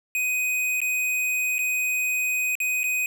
square tone with dropouts, 2500 Hz, D#7, 8 cents sharp, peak -23 dBFS, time 0.15-3.06 s, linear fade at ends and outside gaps 1 ms, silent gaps 0.804-0.816 / 1.583-1.59 / 2.553-2.602 / 2.833-2.84 s, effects none

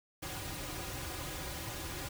pink noise with comb filter, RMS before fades -41 dBFS, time 0.22-2.09 s, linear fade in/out 10 ms, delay 4.5 ms, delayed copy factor -1, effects none

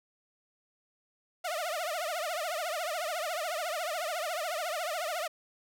sawtooth tone with vibrato, 659.3 Hz, E5, in tune, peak -28 dBFS, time 1.44-5.28 s, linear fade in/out 10 ms, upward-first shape triangle, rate 14 Hz, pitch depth 220 cents each way, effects none

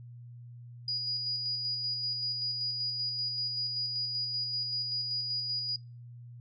sine tone with tremolo, 4900 Hz, D#8, 27 cents flat, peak -30 dBFS, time 0.88-5.76 s, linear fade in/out 2 ms, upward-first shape square, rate 5.2 Hz, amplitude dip 30%, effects noise-tail reverb RT60 0.3 s tail -25 dB re dry + added 120 Hz sine -45 dBFS peak until 6.4 s

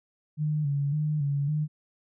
sine tone with vibrato, 146.7 Hz, D3, 2 cents flat, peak -24 dBFS, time 0.37-1.68 s, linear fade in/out 50 ms, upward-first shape square, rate 1.8 Hz, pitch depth 59 cents each way, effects none

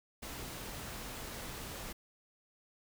pink noise, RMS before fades -44 dBFS, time 0.22-1.93 s, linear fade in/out 10 ms, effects none

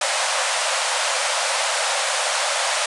pink band-pass noise, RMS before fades -22 dBFS, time 0.01-2.86 s, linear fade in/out 5 ms, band 520 to 10000 Hz, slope 96 dB/octave, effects none

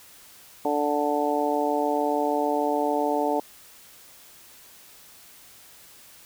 harmonic tone, 146.83 Hz, D3, in tune, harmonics 2 / 3 / 4 / 5 / 6, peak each -28 / -28 / -28 / -28 / -28 dBFS, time 0.65-3.4 s, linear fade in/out 2 ms, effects white hiss -50 dBFS RMS until 6.25 s

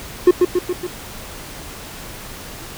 triangle tone with echo, 359.1 Hz, F4, 48 cents sharp, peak -3 dBFS, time 0.27-0.31 s, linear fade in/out 5 ms, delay 140 ms, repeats 4, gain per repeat -4 dB, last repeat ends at 0.87 s, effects pink hiss -34 dBFS RMS until 2.77 s

